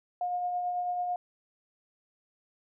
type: tone with tremolo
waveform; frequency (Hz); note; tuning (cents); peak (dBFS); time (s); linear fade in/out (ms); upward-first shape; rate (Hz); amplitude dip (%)
sine; 715; F5; +41; -27; 0.21-1.16; 2; triangle; 9.1; 35
effects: none